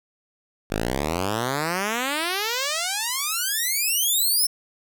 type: exponential sweep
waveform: 5% pulse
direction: up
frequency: 48.59 to 5450 Hz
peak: -12 dBFS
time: 0.7-4.47 s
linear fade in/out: 10 ms
effects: none